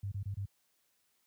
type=tone bursts; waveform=sine; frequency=99.1 Hz; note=G2; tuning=19 cents sharp; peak=-34 dBFS; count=4; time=0.03-0.455 s; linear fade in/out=5 ms; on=86 ms; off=27 ms; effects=white hiss -75 dBFS RMS until 1.26 s + high-pass 60 Hz 12 dB/octave